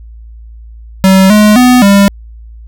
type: tone with pitch steps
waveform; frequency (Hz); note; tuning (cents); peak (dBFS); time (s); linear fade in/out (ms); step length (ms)
square; 190.5 / 211 / 249.7 / 199.4; G3 / G#3 / B3 / G3; -49 / +28 / +19 / +30; -3; 1.04-2.08; 0; 260
effects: added 56 Hz sine -28 dBFS peak until 2.67 s